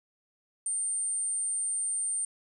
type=tone; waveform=sine; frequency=8900 Hz; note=C#9; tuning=6 cents sharp; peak=-28 dBFS; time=0.66-2.25 s; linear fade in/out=2 ms; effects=none